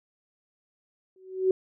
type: tone with exponential growth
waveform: sine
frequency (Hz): 375.7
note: F#4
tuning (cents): +26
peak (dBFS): -16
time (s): 1.16-1.51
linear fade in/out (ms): 2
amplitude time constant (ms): 74
effects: none